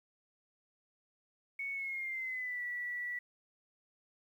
sine tone with pitch glide, 2217 to 1952.4 Hz, C#7 to B6, 0 to -20 cents, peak -36 dBFS, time 1.59-3.19 s, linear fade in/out 5 ms, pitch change -220 cents, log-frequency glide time 1.72-2.63 s, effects 11-bit

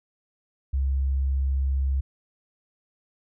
sine tone, 67.5 Hz, C#2, 45 cents flat, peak -21 dBFS, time 0.73-2.01 s, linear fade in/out 10 ms, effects none

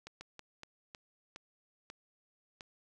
slowing click train, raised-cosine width 0.2 ms, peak -29 dBFS, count 8, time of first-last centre 0.07-2.608 s, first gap 140 ms, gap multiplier 1.31, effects none

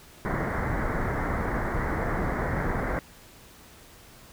pink low-pass noise, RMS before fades -28 dBFS, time 0.25-2.99 s, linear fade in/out 0 ms, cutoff 2100 Hz, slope 96 dB/octave, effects pink hiss -51 dBFS RMS until 4.32 s

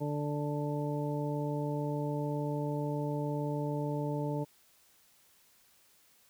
harmonic tone, 146.83 Hz, D3, in tune, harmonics 1 / 2 / 3 / 4 / 6, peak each -34 / -37 / -39 / -40 / -42 dBFS, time 0-4.45 s, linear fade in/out 20 ms, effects white hiss -65 dBFS RMS until 6.29 s

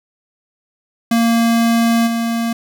square tone with level steps, 231.1 Hz, A#3, 15 cents flat, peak -12 / -17 dBFS, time 1.11-2.53 s, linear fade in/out 5 ms, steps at 2.06 s, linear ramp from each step 20 ms, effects none

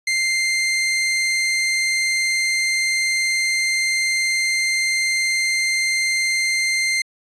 sawtooth tone, 2093 Hz, C7, in tune, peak -14 dBFS, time 0.07-7.02 s, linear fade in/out 5 ms, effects resampled to 22050 Hz

